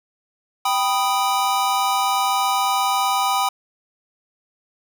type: chord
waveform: square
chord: G augmented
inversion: none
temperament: equal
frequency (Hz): 784 / 987.8 / 1244.5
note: G5 / B5 / D#6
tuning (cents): 0 / 0 / 0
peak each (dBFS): -22 / -23 / -24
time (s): 0.65-3.49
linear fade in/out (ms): 5
effects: none